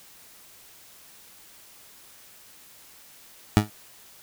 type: tone with exponential decay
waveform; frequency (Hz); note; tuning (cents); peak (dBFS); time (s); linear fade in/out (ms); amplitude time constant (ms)
20% pulse; 105.1; G#2; +21; -6; 3.57-3.7; 0; 27
effects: white hiss -51 dBFS RMS until 4.22 s